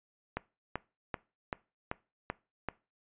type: click train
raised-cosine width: 0.5 ms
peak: -18 dBFS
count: 7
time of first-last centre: 0.37-2.687 s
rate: 2.59 Hz
effects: noise-tail reverb RT60 0.3 s tail -21 dB re dry + resampled to 8000 Hz